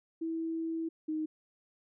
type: tone pair in turn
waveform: sine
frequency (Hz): 326.5 / 311.5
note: E4 / D#4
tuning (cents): -17 / +2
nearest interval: minor second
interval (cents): 81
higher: first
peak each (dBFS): -32 / -31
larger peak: second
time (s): 0.21-0.89 / 1.08-1.26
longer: first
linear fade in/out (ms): 10
effects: none